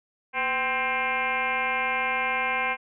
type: tone with frequency modulation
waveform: sine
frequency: 1581 Hz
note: G6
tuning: 14 cents sharp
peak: -23 dBFS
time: 0.33-2.77 s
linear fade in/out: 50 ms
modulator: 269 Hz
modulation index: 3.6
effects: none